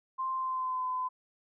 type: tone with pitch glide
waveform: sine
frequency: 1047 to 1016.6 Hz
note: C6 to B5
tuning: +1 to +50 cents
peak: -30 dBFS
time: 0.18-1.09 s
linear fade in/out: 20 ms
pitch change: -51 cents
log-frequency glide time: 0.34-0.86 s
effects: none